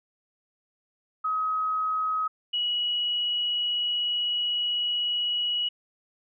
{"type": "tone pair in turn", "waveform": "sine", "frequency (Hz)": [1269, 2919], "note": ["D#6", "F#7"], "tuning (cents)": [34, -24], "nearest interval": "octave + major second", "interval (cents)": 1442, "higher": "second", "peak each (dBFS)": -24, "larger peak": "neither", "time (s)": [[1.24, 2.28], [2.53, 5.69]], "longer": "second", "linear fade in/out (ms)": 10, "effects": []}